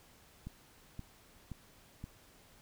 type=click train; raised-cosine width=5 ms; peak=-30 dBFS; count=4; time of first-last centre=0.47-2.041 s; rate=1.91 Hz; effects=pink hiss -62 dBFS RMS until 2.61 s